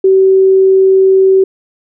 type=tone; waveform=sine; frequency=382.2 Hz; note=G4; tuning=44 cents flat; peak=-4 dBFS; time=0.04-1.44 s; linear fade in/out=5 ms; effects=none